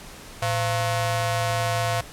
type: ring-modulated tone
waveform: sawtooth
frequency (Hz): 400.1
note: G4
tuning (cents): +35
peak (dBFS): -15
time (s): 0.42-2.01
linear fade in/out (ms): 5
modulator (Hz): 287
effects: pink hiss -42 dBFS RMS until 2.12 s + low-pass 12000 Hz 12 dB/octave